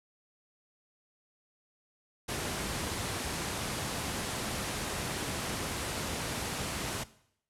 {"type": "low-pass noise", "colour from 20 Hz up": "pink", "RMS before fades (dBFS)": -35, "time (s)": [2.28, 7.04], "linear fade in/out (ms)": 10, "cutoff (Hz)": 12000, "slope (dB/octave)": 48, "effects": ["noise-tail reverb RT60 0.7 s tail -18 dB re dry", "high-pass 60 Hz 12 dB/octave"]}